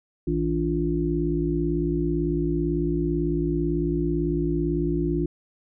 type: harmonic tone with a mistuned harmonic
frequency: 58 Hz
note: A#1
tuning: 8 cents flat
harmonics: 1 / 3 / 5 / 6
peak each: -29 / -27 / -27 / -26 dBFS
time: 0.27-5.26 s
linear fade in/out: 5 ms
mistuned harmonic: 3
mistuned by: -140 cents
effects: none